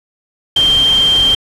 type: tone in noise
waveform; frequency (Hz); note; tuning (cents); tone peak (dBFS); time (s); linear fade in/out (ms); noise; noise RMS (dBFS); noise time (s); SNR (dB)
sine; 3161; G7; +14; -8; 0.56-1.35; 5; pink; -23; 0.56-1.35; +12
effects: low-pass 10000 Hz 12 dB/octave